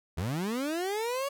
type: linear sweep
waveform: 30% pulse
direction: up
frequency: 73.42 to 569 Hz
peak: -27 dBFS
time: 0.17-1.29 s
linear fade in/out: 10 ms
effects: none